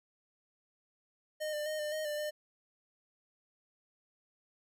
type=tone with pitch steps; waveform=square; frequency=614 / 597 / 617 / 600 / 621 / 595 / 603 Hz; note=D#5 / D5 / D#5 / D5 / D#5 / D5 / D5; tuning=-23 / +28 / -15 / +37 / -3 / +22 / +46 cents; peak=-35 dBFS; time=1.4-2.31 s; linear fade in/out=20 ms; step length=130 ms; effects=none